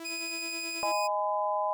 sawtooth tone with tremolo, 330.9 Hz, E4, 7 cents sharp, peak -35 dBFS, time 0-0.92 s, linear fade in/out 2 ms, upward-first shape sine, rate 9.3 Hz, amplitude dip 60%
20% pulse tone, 2489 Hz, D#7, in tune, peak -29 dBFS, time 0.04-1.08 s, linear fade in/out 20 ms
sine chord, G# minor, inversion second, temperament equal with one note detuned, 622.3 / 830.6 / 1009.7 Hz, D#5 / G#5 / B5, 0 / 0 / +38 cents, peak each -31 dBFS, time 0.83-1.73 s, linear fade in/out 0 ms
effects none

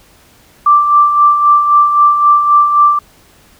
sine tone with tremolo, 1174.7 Hz, D6, in tune, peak -3 dBFS, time 0.66-2.99 s, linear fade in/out 5 ms, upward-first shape sine, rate 3.8 Hz, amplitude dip 55%, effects pink hiss -46 dBFS RMS until 3.59 s

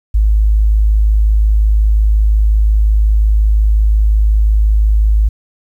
sine tone, 52.8 Hz, G#1, 29 cents sharp, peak -7 dBFS, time 0.14-5.29 s, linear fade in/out 10 ms, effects 8-bit

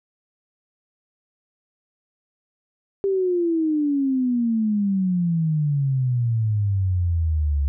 sine exponential sweep, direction down, 397.7 to 69 Hz, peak -18 dBFS, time 3.04-7.68 s, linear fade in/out 0 ms, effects none

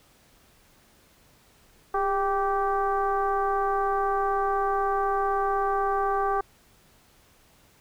sine tone with frequency modulation, 784 Hz, G5, in tune, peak -22 dBFS, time 1.94-6.41 s, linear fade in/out 5 ms, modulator 383 Hz, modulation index 1.3, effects pink hiss -59 dBFS RMS until 7.8 s

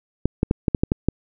clicks, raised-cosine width 3 ms, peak -4 dBFS, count 8, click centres 0.256 / 0.431 / 0.511 / 0.682 / 0.748 / 0.835 / 0.919 / 1.086 s, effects none

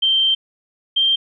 sine tone pair in turn, 3136 / 3165 Hz, G7 / G7, 0 / +16 cents, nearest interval unison, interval 16 cents, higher second, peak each -13 dBFS, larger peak neither, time 0.02-0.35 / 0.96-1.16 s, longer first, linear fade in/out 10 ms, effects none

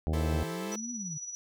harmonic tone, 78.5 Hz, D#2, 16 cents sharp, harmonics 1 / 2 / 3 / 4 / 5 / 6 / 7 / 8 / 9 / 10, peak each -28 / -34 / -38 / -40 / -42 / -44 / -45 / -46 / -47 / -48 dBFS, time 0.07-0.43 s, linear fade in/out 0 ms
sawtooth chord, A minor seventh, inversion second, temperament equal with one note detuned, 329.6 / 392 / 436.5 / 523.3 Hz, E4 / G4 / A4 / C5, 0 / 0 / -14 / 0 cents, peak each -36 / -41 / -36 / -39 dBFS, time 0.13-0.76 s, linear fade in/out 5 ms
sine exponential two-way sweep, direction up then down, 142.4 to 247.1 to 142.4 Hz, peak -37 dBFS, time 0.33-1.18 s, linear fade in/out 10 ms, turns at 0.92 s
sine tone with tremolo, 5880 Hz, F#8, 12 cents flat, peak -35 dBFS, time 0.72-1.35 s, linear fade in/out 0 ms, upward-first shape sine, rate 18 Hz, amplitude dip 55%
effects none

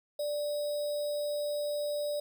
sine tone with sample-and-hold, 588 Hz, D5, 2 cents sharp, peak -30 dBFS, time 0.19-2.2 s, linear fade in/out 5 ms, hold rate 4410 Hz, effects none

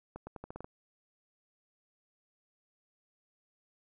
accelerating click train, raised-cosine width 1 ms, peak -29 dBFS, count 8, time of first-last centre 0.16-0.645 s, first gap 110 ms, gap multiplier 0.84, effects none

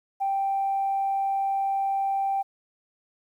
sine tone, 784 Hz, G5, in tune, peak -22 dBFS, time 0.2-2.43 s, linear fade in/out 20 ms, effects tanh soft clip ceiling -18 dBFS + 10-bit

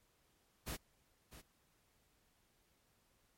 pink noise with echo, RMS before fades -43 dBFS, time 0.66-0.77 s, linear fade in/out 20 ms, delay 650 ms, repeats 1, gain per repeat -13 dB, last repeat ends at 1.42 s, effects pink hiss -75 dBFS RMS until 3.37 s + MP3 64 kbps

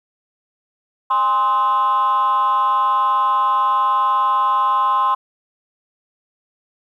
sine tone with frequency modulation, 1046.5 Hz, C6, in tune, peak -12 dBFS, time 1.1-5.15 s, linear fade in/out 10 ms, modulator 229 Hz, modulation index 0.68, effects tanh soft clip ceiling -11 dBFS + 9-bit

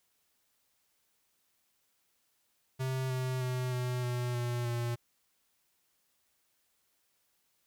square tone with pitch steps, 130.81 / 128.79 / 126.79 / 124.83 / 122.9 / 121 / 119.12 Hz, C3 / C3 / B2 / B2 / B2 / B2 / A#2, 0 / -27 / +46 / +19 / -8 / -35 / +38 cents, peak -32 dBFS, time 2.79-4.96 s, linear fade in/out 20 ms, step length 310 ms, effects white hiss -75 dBFS RMS until 7.66 s

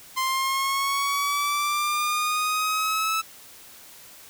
sawtooth linear sweep, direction up, 1042 to 1310 Hz, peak -19 dBFS, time 0.16-3.22 s, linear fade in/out 20 ms, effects white hiss -47 dBFS RMS until 4.29 s

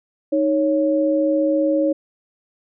sine tone pair together, 311.1 / 554.3 Hz, D#4 / C#5, 0 / 0 cents, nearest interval minor seventh, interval 1000 cents, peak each -18 dBFS, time 0.32-1.93 s, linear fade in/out 10 ms, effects none

